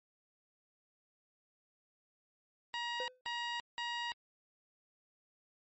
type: tone bursts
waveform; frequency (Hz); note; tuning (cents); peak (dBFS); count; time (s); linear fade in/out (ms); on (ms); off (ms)
15% pulse; 950; A#5; +33; -30; 3; 2.74-4.12; 0; 340; 180
type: tone with exponential decay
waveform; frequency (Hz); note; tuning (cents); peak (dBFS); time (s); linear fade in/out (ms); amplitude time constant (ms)
triangle; 507; B4; +45; -34; 3-3.21; 1; 45
effects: low-pass 7000 Hz 12 dB/octave + MP3 32 kbps